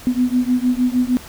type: beating tone pair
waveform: sine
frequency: 246.9 / 253.4 Hz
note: B3 / B3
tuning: 0 / +45 cents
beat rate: 6.5 Hz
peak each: -17 / -18 dBFS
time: 0.07-1.17 s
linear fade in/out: 0 ms
effects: pink hiss -38 dBFS RMS until 1.28 s